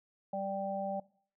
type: harmonic tone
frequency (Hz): 196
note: G3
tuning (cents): 0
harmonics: 1 / 3 / 4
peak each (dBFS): -41 / -36 / -37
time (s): 0.33-1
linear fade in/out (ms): 5
effects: noise-tail reverb RT60 0.5 s tail -20 dB re dry